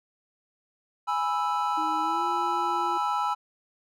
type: chord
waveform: triangle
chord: E major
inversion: first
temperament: equal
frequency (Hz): 830.6 / 987.8 / 1318.5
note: G#5 / B5 / E6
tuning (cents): 0 / 0 / 0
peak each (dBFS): -27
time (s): 1.07-3.35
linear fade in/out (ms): 20
type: tone with pitch glide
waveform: sine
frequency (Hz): 315.1 to 347.6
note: D#4 to F4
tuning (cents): +22 to -8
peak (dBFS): -34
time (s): 1.77-2.98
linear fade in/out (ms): 10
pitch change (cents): +170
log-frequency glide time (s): 2.02-2.24
effects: none